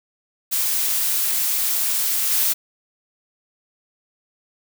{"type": "noise with level steps", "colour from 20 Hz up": "blue", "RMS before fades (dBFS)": [-21, -19], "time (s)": [0.51, 2.54], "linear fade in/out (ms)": 20, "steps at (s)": 2.3, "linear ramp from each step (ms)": 20, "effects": []}